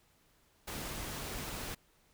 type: noise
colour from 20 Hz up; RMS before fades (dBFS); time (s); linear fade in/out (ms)
pink; -41; 0.67-1.75; 10
effects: pink hiss -69 dBFS RMS until 2.13 s